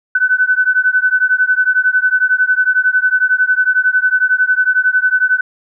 sine beating tone pair, 1501 / 1512 Hz, F#6 / F#6, +24 / +37 cents, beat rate 11 Hz, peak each -13 dBFS, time 0.15-5.41 s, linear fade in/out 5 ms, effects none

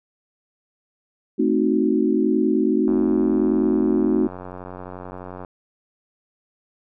sine chord, A diminished seventh, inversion none, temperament equal, 220 / 261.6 / 311.1 / 370 Hz, A3 / C4 / Eb4 / Gb4, 0 / 0 / 0 / 0 cents, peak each -22 / -22 / -21 / -22 dBFS, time 1.38-4.28 s, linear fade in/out 20 ms
click train, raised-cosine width 1 ms, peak -21 dBFS, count 236, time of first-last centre 2.88-5.448 s, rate 91.5 Hz
effects none

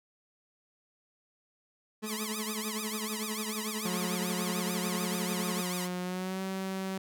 30% pulse tone with tremolo, 215.6 Hz, A3, 35 cents flat, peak -30 dBFS, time 2.02-5.62 s, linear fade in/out 20 ms, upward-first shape triangle, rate 11 Hz, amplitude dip 70%
5% pulse tone with vibrato, 1090 Hz, C#6, 29 cents flat, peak -24 dBFS, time 2.04-5.89 s, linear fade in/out 50 ms, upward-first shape triangle, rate 6.8 Hz, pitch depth 280 cents each way
sawtooth tone with pitch glide, 180 to 190.7 Hz, F#3 to G3, -47 to -47 cents, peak -29 dBFS, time 3.85-6.98 s, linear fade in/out 5 ms, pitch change +100 cents, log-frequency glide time 6.02-6.42 s
effects none

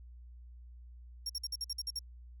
35% pulse tone bursts, 5550 Hz, F8, 12 cents flat, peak -32 dBFS, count 9, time 1.26-1.992 s, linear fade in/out 5 ms, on 36 ms, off 51 ms, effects added 60 Hz sine -49 dBFS peak until 2.4 s

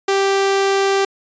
sawtooth tone, 392 Hz, G4, in tune, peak -10 dBFS, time 0.08-1.05 s, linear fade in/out 5 ms, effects resampled to 16000 Hz

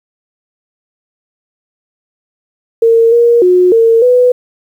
sine tone with pitch steps, 457.7 / 471.7 / 362.2 / 455.9 / 496.4 Hz, A#4 / A#4 / F#4 / A#4 / B4, -32 / +20 / -37 / -39 / +9 cents, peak -4 dBFS, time 2.82-4.32 s, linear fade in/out 5 ms, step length 300 ms, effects 7-bit

